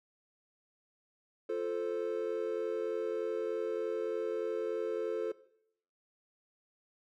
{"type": "chord", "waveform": "triangle", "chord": "F major", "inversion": "none", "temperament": "equal", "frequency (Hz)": [349.2, 440, 523.3], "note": ["F4", "A4", "C5"], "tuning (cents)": [0, 0, 0], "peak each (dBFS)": [-37, -32, -37], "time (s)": [1.49, 5.32], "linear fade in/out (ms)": 5, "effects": ["noise-tail reverb RT60 0.7 s tail -18 dB re dry"]}